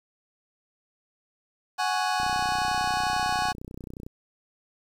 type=chord; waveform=sawtooth; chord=F# suspended second; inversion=none; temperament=just; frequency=740 / 832.5 / 1110 Hz; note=F#5 / G#5 / C#6; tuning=0 / +4 / +2 cents; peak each=-23 / -24 / -27 dBFS; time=1.78-3.53 s; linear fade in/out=20 ms
type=click train; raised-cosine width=3 ms; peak=-26 dBFS; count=59; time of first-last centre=2.2-4.065 s; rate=31.1 Hz
effects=low-pass 7000 Hz 12 dB/octave + 9-bit